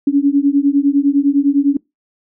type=beating tone pair; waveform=sine; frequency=277.2 / 287.1 Hz; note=C#4 / D4; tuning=0 / -39 cents; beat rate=9.9 Hz; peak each=-13 / -13 dBFS; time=0.07-1.77 s; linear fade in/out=5 ms; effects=noise-tail reverb RT60 0.2 s tail -25 dB re dry